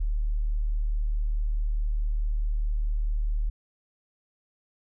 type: tone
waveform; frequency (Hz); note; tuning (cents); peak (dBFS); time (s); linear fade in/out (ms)
sine; 37.66; D1; +44; -23; 0-3.5; 10
effects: none